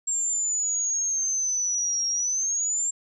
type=exponential two-way sweep; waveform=sine; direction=down then up; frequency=7459 to 5588 to 7459 Hz; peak=-23 dBFS; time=0.07-2.91 s; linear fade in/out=10 ms; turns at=2.08 s; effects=none